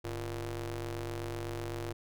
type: ring-modulated tone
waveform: sawtooth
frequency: 123.47 Hz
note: B2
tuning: in tune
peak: -29 dBFS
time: 0.04-1.93 s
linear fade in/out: 10 ms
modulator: 223 Hz
effects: none